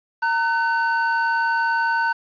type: tone pair together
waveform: triangle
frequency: 920 / 1509.6 Hz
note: A#5 / F#6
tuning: -23 / +34 cents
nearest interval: major sixth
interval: 857 cents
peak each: -19 dBFS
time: 0.22-2.13 s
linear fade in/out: 10 ms
effects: resampled to 11025 Hz + 8-bit